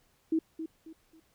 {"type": "tone with echo", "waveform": "sine", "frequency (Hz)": 321.3, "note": "E4", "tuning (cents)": -44, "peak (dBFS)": -24, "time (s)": [0.32, 0.39], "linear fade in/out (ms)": 5, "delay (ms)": 270, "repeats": 3, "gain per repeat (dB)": -10, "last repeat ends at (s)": 1.2, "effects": ["pink hiss -69 dBFS RMS until 1.34 s"]}